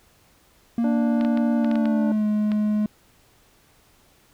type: tone with pitch glide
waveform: triangle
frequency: 233.1 to 211.3 Hz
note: A#3 to G#3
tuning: 0 to +30 cents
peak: -17 dBFS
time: 0.78-2.86 s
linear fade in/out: 2 ms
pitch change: -170 cents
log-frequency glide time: 1.56-2.26 s
type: harmonic tone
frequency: 293.7 Hz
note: D4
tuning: in tune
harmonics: 1 / 2 / 3 / 5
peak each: -26 / -30 / -37 / -43 dBFS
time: 0.84-2.12 s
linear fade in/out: 2 ms
type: clicks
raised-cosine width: 0.3 ms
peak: -18 dBFS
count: 8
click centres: 1.211 / 1.249 / 1.374 / 1.646 / 1.714 / 1.756 / 1.856 / 2.518 s
effects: pink hiss -58 dBFS RMS until 4.33 s